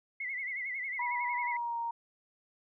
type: tone with vibrato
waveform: sine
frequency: 2079 Hz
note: C7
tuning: 12 cents flat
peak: -34 dBFS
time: 0.2-1.57 s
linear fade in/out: 5 ms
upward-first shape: sine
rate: 11 Hz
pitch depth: 100 cents each way
type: tone with pitch glide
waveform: sine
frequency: 970 to 932.1 Hz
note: B5 to A#5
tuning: -31 to 0 cents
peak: -32 dBFS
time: 0.99-1.91 s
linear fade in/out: 5 ms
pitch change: -69 cents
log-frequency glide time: 1.4-1.78 s
effects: none